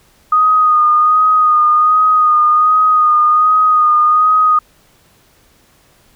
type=tone with vibrato; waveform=sine; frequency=1238 Hz; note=D#6; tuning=9 cents flat; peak=-7 dBFS; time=0.32-4.59 s; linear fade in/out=5 ms; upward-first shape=sine; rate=1.3 Hz; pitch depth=27 cents each way; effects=pink hiss -51 dBFS RMS until 6.15 s